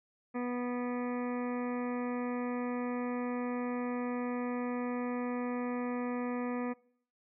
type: harmonic tone with a mistuned harmonic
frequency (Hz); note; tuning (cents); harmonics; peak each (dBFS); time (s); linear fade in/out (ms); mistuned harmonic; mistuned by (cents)
245.5; B3; -10; 1 / 2 / 3 / 4 / 5 / 7 / 8 / 9 / 10; -34 / -39 / -45 / -46 / -46 / -51 / -51 / -54 / -55; 0.34-6.74; 20; 10; -22
effects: noise-tail reverb RT60 0.6 s tail -23 dB re dry